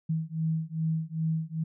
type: beating tone pair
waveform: sine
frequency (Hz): 159.2 / 161.7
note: D#3 / E3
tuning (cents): +40 / -33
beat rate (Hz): 2.5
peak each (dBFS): -30 / -30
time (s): 0.09-1.64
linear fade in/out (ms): 10
effects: none